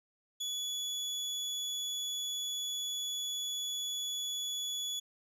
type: tone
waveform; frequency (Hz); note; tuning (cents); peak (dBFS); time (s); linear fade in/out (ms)
30% pulse; 3409; G#7; +45; -32; 0.4-5; 10
effects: resampled to 32000 Hz